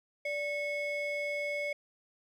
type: ring-modulated tone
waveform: triangle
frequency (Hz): 1390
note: F6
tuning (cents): -9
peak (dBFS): -27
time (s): 0.25-1.73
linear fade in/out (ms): 5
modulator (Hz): 806
effects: none